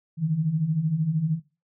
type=beating tone pair; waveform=sine; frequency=148.2 / 161.2 Hz; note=D3 / E3; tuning=+16 / -38 cents; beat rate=13 Hz; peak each=-28 / -23 dBFS; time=0.17-1.4 s; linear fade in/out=50 ms; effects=noise-tail reverb RT60 0.3 s tail -17 dB re dry